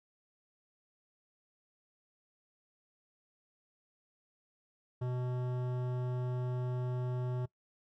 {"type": "tone with hard clipping", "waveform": "sine", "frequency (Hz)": 125, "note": "B2", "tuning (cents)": 21, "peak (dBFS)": -35, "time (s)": [5.01, 7.46], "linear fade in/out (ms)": 10, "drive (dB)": 15, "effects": ["noise-tail reverb RT60 0.1 s tail -21 dB re dry"]}